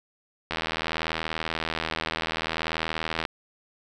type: click train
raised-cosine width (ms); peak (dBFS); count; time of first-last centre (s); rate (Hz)
0.3; -11; 222; 0.51-3.252; 80.6
effects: none